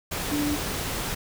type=tone in noise; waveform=sine; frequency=293.7 Hz; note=D4; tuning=in tune; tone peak=-24 dBFS; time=0.31-0.56 s; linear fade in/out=10 ms; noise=pink; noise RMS=-30 dBFS; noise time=0.11-1.15 s; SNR=+3 dB; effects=none